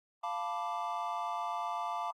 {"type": "chord", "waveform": "triangle", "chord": "B half-diminished seventh", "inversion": "second", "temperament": "equal", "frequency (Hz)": [698.5, 880, 987.8, 1174.7], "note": ["F5", "A5", "B5", "D6"], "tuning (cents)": [0, 0, 0, 0], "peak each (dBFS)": [-37, -37, -39, -37], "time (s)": [0.23, 2.11], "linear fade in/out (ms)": 10, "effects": ["AAC 64 kbps"]}